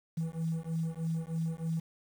triangle beating tone pair, 161.6 / 164.8 Hz, E3 / E3, -34 / 0 cents, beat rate 3.2 Hz, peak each -31 dBFS, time 0.17-1.8 s, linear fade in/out 10 ms, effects tanh soft clip ceiling -27 dBFS + 9-bit

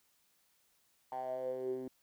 10% pulse tone with band-pass filter sweep, 129.1 Hz, C3, 23 cents flat, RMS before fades -39 dBFS, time 1.12-1.88 s, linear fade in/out 2 ms, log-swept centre 840 to 300 Hz, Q 8.4, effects white hiss -73 dBFS RMS until 2.02 s

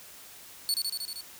sawtooth tone with echo, 4435 Hz, C#8, in tune, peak -22 dBFS, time 0.69-0.74 s, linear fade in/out 0 ms, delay 78 ms, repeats 6, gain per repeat -2 dB, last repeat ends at 1.208 s, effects white hiss -49 dBFS RMS until 1.39 s

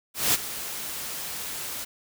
white noise with ADSR envelope, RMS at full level -20 dBFS, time 0.14-1.85 s, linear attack 200 ms, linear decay 23 ms, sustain -14 dB, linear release 14 ms, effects none

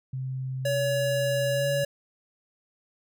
sine tone with pitch glide, 130.81 to 139.39 Hz, C3 to C#3, 0 to +10 cents, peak -29 dBFS, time 0.13-1.84 s, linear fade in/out 5 ms, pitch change +110 cents, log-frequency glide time 1.53-1.68 s
square tone, 565 Hz, C#5, 33 cents sharp, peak -25 dBFS, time 0.65-1.85 s, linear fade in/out 5 ms
effects none

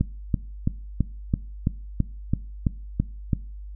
click train, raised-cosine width 5 ms, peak -8 dBFS, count 11, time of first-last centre 0.01-3.332 s, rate 3.01 Hz, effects noise-tail reverb RT60 0.4 s tail -21 dB re dry + added 50 Hz sine -35 dBFS peak until 3.75 s

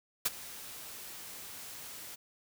white noise with ADSR envelope, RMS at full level -27 dBFS, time 0.25-2.16 s, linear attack 10 ms, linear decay 28 ms, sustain -19 dB, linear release 15 ms, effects none

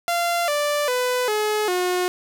sawtooth tone with pitch steps, 690 / 587 / 499.3 / 424.7 / 361.3 Hz, F5 / D5 / B4 / G#4 / F#4, -21 / -1 / +19 / +39 / -41 cents, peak -16 dBFS, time 0.08-2.08 s, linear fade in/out 0 ms, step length 400 ms, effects none

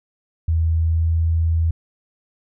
sine tone with pitch glide, 81.4 to 82.06 Hz, E2 to E2, -21 to -7 cents, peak -15 dBFS, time 0.48-1.71 s, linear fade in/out 5 ms, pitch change +14 cents, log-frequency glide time 0.77-1.07 s, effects none

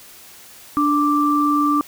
sine tone pair together, 293.5 / 1174.7 Hz, D4 / D6, -1 / 0 cents, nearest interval 2 octaves, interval 2401 cents, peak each -17 dBFS, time 0.77-1.81 s, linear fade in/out 0 ms, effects white hiss -43 dBFS RMS until 1.87 s

